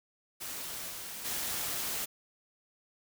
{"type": "noise with level steps", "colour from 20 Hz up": "white", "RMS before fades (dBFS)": [-40, -42, -35], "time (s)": [0.4, 2.06], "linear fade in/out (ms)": 20, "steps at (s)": [0.89, 1.24], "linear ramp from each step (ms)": 20, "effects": []}